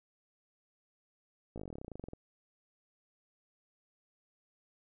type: slowing click train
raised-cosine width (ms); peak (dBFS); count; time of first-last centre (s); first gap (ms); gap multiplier
2; -30; 20; 1.56-2.134; 17; 1.06
effects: none